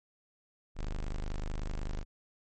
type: tone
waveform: 40% pulse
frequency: 25.34 Hz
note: G#0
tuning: 42 cents flat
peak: -32 dBFS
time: 0.75-2.05 s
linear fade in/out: 50 ms
effects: MP3 32 kbps